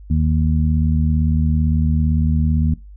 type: harmonic tone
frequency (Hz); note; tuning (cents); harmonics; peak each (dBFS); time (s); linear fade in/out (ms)
77.78; D#2; 0; 1 / 2 / 3; -16 / -19 / -21; 0.1-2.74; 5
effects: noise-tail reverb RT60 0.2 s tail -18 dB re dry + added 50 Hz sine -36 dBFS peak until 2.96 s